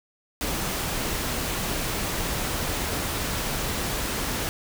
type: noise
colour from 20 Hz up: pink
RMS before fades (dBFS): -28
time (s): 0.41-4.49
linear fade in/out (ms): 0
effects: none